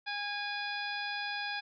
harmonic tone with a mistuned harmonic, 820 Hz, G#5, 22 cents flat, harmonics 1 / 2 / 3 / 4 / 5 / 6, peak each -40 / -38 / -41 / -44 / -46 / -44 dBFS, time 0.06-1.61 s, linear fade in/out 20 ms, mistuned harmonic 4, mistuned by +75 cents, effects none

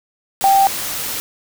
sine tone in noise, 784 Hz, G5, in tune, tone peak -9 dBFS, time 0.44-0.67 s, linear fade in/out 0 ms, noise white, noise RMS -24 dBFS, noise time 0.41-1.2 s, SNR +12 dB, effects none

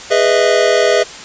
square chord, E major seventh, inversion first, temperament just, 412 / 494.4 / 618.1 / 659.3 Hz, G#4 / B4 / D#5 / E5, -14 / +2 / -12 / 0 cents, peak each -16 dBFS, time 0.1-1.04 s, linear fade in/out 20 ms, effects white hiss -31 dBFS RMS until 1.24 s + resampled to 16000 Hz

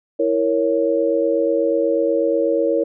sine chord, A# diminished, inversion second, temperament equal, 329.6 / 466.2 / 554.4 Hz, E4 / A#4 / C#5, 0 / 0 / 0 cents, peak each -21 / -19 / -19 dBFS, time 0.19-2.84 s, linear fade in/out 10 ms, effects none

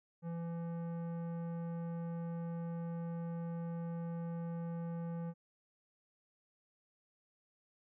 sine tone with tanh clipping, 168.4 Hz, E3, 37 cents sharp, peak -40 dBFS, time 0.22-5.34 s, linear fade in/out 50 ms, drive 14 dB, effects none

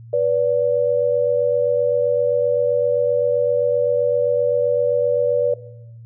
sine tone pair together, 490 / 577.7 Hz, B4 / D5, -14 / -29 cents, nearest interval minor third, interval 285 cents, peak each -18 dBFS, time 0.13-5.54 s, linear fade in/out 5 ms, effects noise-tail reverb RT60 0.8 s tail -17 dB re dry + added 115 Hz sine -37 dBFS peak until 6.05 s

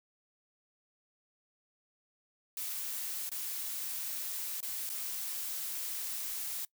blue noise with dropouts, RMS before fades -38 dBFS, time 2.57-6.65 s, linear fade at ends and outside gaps 2 ms, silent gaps 3.293-3.316 / 4.605-4.628 / 4.893-4.899 s, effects noise-tail reverb RT60 0.1 s tail -22 dB re dry

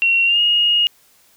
sine tone with pitch glide, 2736 to 2865 Hz, F7 to F7, -36 to +44 cents, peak -12 dBFS, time 0.02-0.87 s, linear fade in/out 0 ms, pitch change +80 cents, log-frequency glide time 0.25-0.4 s, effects white hiss -54 dBFS RMS until 1.36 s

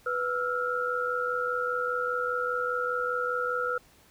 sine tone cluster, 494.8 / 1325 / 1410 Hz, B4 / E6 / F6, +3 / +9 / +16 cents, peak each -31 dBFS, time 0.06-3.78 s, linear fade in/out 5 ms, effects pink hiss -59 dBFS RMS until 4.1 s

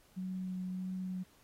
sine tone with vibrato, 185 Hz, F#3, in tune, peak -36 dBFS, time 0.16-1.24 s, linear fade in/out 20 ms, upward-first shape sine, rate 1.6 Hz, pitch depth 10 cents each way, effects pink hiss -66 dBFS RMS until 1.43 s + AAC 48 kbps

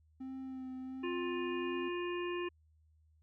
triangle tone with vibrato, 261.1 Hz, C4, 3 cents flat, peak -39 dBFS, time 0.2-1.89 s, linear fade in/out 10 ms, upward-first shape sine, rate 1.4 Hz, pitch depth 19 cents each way
harmonic tone, 352.2 Hz, F4, 15 cents sharp, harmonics 1 / 3 / 5 / 7 / 8, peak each -36 / -44 / -48 / -47 / -50 dBFS, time 1.03-2.49 s, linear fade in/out 10 ms
effects added 78 Hz sine -65 dBFS peak until 3.22 s

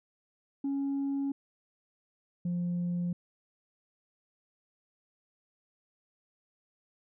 sine tone pair in turn, 277.2 / 175.33 Hz, C#4 / F3, 0 / +7 cents, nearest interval minor sixth, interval 793 cents, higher first, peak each -27 dBFS, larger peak neither, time 0.64-1.32 / 2.45-3.13 s, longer neither, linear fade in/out 5 ms, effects tanh soft clip ceiling -27 dBFS

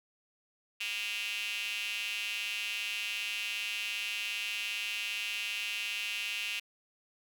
square tone with high-pass filter, 108.7 Hz, A2, 21 cents flat, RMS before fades -36 dBFS, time 0.8-6.6 s, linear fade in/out 10 ms, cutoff 2700 Hz, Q 6.2, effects none

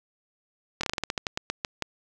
slowing click train, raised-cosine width 0.2 ms, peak -10 dBFS, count 14, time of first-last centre 0.81-1.823 s, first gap 24 ms, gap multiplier 1.18, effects none

